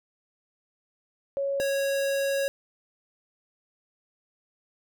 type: tone pair in turn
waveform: sine / square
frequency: 554.4 / 551.7 Hz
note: C#5 / C#5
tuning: 0 / -8 cents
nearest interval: unison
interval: 8 cents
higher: first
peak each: -25 dBFS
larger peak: neither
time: 1.37-1.6 / 1.6-2.48 s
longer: second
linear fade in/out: 0 ms
effects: none